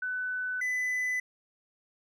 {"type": "tone pair in turn", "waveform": ["sine", "triangle"], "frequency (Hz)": [1500, 2002], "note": ["F#6", "B6"], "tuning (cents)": [23, 23], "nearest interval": "perfect fourth", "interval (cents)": 500, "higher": "second", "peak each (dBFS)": [-30, -26], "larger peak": "second", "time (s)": [[0.02, 0.61], [0.61, 1.2]], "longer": "neither", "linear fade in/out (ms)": 5, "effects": []}